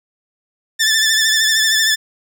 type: tone with vibrato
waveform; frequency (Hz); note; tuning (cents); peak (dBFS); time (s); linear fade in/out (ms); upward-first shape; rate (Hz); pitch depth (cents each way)
15% pulse; 1760; A6; 0; -6; 0.79-1.96; 20; sine; 13; 42
effects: none